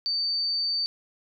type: tone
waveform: sine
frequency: 4585 Hz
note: D8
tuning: 42 cents flat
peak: -24 dBFS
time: 0.06-0.86 s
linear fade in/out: 0 ms
effects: none